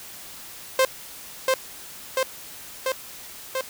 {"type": "tone with echo", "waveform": "sawtooth", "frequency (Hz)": 524, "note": "C5", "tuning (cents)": 2, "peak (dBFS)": -12, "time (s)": [0.79, 0.85], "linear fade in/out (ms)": 2, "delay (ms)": 690, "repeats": 4, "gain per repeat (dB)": -2, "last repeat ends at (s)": 3.61, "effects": ["white hiss -41 dBFS RMS until 3.69 s"]}